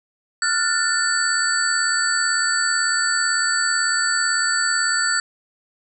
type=tone cluster; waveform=sine; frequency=1383 / 1461 / 1772 / 4540 / 7800 Hz; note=F6 / F#6 / A6 / C#8 / B8; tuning=-17 / -22 / +12 / +41 / -23 cents; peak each=-24 dBFS; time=0.42-5.2 s; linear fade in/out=2 ms; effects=none